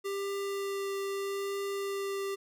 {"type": "tone with vibrato", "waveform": "square", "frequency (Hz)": 395.7, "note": "G4", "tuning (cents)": 16, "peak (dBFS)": -33, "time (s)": [0.04, 2.36], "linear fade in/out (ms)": 20, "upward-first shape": "triangle", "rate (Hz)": 0.79, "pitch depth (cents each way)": 9, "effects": []}